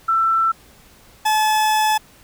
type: tone pair in turn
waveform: sine / 40% pulse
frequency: 1335 / 861.5 Hz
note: E6 / A5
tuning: +22 / -37 cents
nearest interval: minor sixth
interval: 759 cents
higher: first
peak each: -14 dBFS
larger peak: neither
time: 0.08-0.52 / 1.25-1.98 s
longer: second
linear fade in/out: 10 ms
effects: pink hiss -49 dBFS RMS until 2.23 s